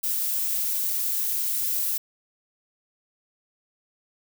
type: noise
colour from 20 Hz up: violet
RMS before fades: -26 dBFS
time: 0.03-1.98 s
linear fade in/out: 10 ms
effects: none